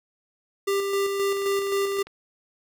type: tone with tremolo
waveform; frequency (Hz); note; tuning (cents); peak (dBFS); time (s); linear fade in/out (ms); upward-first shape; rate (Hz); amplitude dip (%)
square; 396.3; G4; +19; -22; 0.67-2.03; 10; square; 3.8; 35
type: click train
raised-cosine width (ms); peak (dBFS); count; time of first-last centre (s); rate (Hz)
0.3; -28; 16; 1.32-2.07; 20
effects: none